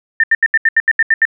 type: tone bursts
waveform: sine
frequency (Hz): 1800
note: A6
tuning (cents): +39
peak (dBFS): -7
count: 10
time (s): 0.2-1.253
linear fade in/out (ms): 2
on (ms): 36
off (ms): 77
effects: none

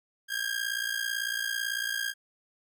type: ring-modulated tone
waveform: sawtooth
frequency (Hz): 1616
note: G#6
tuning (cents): -48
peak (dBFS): -23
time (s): 0.28-2.14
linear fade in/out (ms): 50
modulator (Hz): 29
effects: none

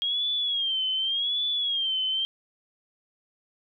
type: tone with vibrato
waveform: sine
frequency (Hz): 3252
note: G#7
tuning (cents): -37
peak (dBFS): -24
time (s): 0.02-2.25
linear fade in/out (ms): 0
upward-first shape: sine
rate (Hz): 0.87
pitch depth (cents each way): 110
effects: none

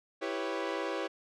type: chord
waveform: sawtooth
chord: C# half-diminished seventh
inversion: first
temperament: equal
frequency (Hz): 329.6 / 392 / 493.9 / 554.4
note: E4 / G4 / B4 / C#5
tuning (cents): 0 / 0 / 0 / 0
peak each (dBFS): -34 / -34 / -35 / -34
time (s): 0.21-1.08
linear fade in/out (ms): 20
effects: low-pass 4000 Hz 12 dB/octave

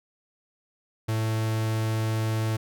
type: tone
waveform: 45% pulse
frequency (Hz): 110.6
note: A2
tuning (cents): +9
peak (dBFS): -24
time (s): 1.08-2.57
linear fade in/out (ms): 10
effects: none

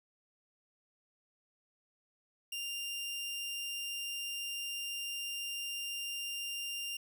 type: tone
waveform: sawtooth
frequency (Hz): 2794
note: F7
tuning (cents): 0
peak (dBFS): -34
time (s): 2.52-6.97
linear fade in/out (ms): 5
effects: none

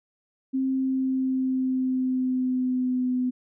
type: tone with pitch glide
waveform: sine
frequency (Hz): 264.4 to 251.9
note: C4 to B3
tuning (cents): +18 to +34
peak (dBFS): -22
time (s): 0.53-3.31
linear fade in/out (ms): 20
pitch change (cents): -84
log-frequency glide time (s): 0.68-3.15
effects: none

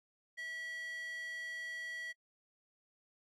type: tone with high-pass filter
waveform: square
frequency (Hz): 648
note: E5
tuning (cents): -30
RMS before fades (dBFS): -44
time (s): 0.37-2.13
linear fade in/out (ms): 20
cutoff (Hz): 2100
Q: 7.2
effects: noise-tail reverb RT60 0.1 s tail -23 dB re dry + low-pass 10000 Hz 12 dB/octave

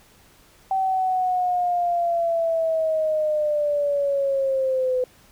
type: linear sweep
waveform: sine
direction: down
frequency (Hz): 770 to 503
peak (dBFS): -19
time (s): 0.71-5.04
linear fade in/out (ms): 2
effects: pink hiss -54 dBFS RMS until 5.31 s

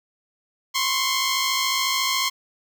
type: tone pair together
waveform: 10% pulse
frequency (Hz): 1036 / 1090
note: C6 / C#6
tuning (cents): -17 / -29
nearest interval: minor second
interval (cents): 88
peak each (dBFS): -15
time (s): 0.74-2.3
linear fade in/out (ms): 20
effects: none

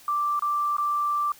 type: tone with dropouts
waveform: sine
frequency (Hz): 1174.7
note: D6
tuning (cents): 0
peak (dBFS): -22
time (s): 0.08-1.32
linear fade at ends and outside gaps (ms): 2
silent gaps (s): 0.394-0.422 / 0.768-0.782
effects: white hiss -51 dBFS RMS until 1.39 s

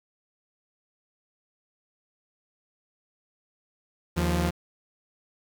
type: tone pair together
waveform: sawtooth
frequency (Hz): 77.78 / 174.61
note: D#2 / F3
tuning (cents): 0 / 0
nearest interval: octave + major second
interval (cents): 1400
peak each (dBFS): -22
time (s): 4.16-4.51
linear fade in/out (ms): 20
effects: 9-bit

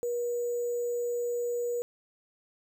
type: tone with sample-and-hold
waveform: sine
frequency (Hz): 480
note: B4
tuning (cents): -49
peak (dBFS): -28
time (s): 0.03-1.82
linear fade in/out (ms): 0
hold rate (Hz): 7350
effects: none

